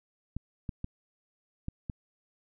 clicks, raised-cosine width 5 ms, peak -22 dBFS, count 5, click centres 0.366 / 0.692 / 0.844 / 1.684 / 1.898 s, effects none

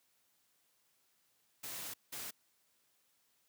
white noise bursts at uneven times, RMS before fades -44 dBFS, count 2, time 1.63-1.94 / 2.12-2.31 s, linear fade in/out 10 ms, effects white hiss -75 dBFS RMS until 3.48 s + high-pass 80 Hz 12 dB/octave

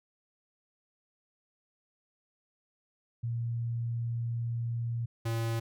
sine / square tone pair in turn, 117.2 / 114.39 Hz, A#2 / A#2, +10 / -32 cents, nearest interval unison, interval 42 cents, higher first, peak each -30 / -30 dBFS, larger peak neither, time 3.23-5.06 / 5.25-5.6 s, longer first, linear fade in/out 10 ms, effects none

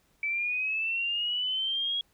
sine linear sweep, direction up, 2300 to 3322 Hz, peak -27 dBFS, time 0.23-2.01 s, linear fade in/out 2 ms, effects pink hiss -68 dBFS RMS until 2.13 s

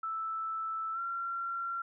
sine tone with pitch glide, 1318.5 to 1368.9 Hz, E6 to F6, 0 to -35 cents, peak -33 dBFS, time 0.03-1.82 s, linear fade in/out 5 ms, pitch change +65 cents, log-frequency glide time 0.93-0.99 s, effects none

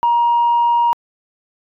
sine tone, 946 Hz, A#5, 25 cents sharp, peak -10 dBFS, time 0.03-0.93 s, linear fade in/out 0 ms, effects tanh soft clip ceiling -8 dBFS

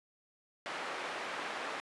white band-pass noise, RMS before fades -40 dBFS, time 0.66-1.8 s, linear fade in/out 0 ms, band 370 to 1800 Hz, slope 12 dB/octave, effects resampled to 24000 Hz

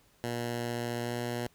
10% pulse tone with pitch glide, 119 to 120.24 Hz, A#2 to B2, +36 to -46 cents, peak -24 dBFS, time 0.24-1.47 s, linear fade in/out 0 ms, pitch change +18 cents, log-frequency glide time 1.01-1.13 s, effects pink hiss -65 dBFS RMS until 1.54 s

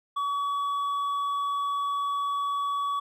sine tone with hard clipping, 1134 Hz, C#6, 39 cents sharp, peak -27 dBFS, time 0.16-3 s, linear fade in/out 10 ms, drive 4 dB, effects none

